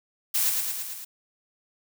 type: noise with echo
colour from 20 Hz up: blue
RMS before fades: -24 dBFS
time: 0.34-0.5 s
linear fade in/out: 10 ms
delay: 110 ms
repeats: 5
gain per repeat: -3 dB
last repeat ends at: 1.05 s
effects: none